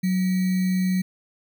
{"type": "tone with sample-and-hold", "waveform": "sine", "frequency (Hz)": 185, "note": "F#3", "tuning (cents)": 0, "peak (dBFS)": -19, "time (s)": [0.03, 1.02], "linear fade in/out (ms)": 10, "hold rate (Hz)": 2100, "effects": []}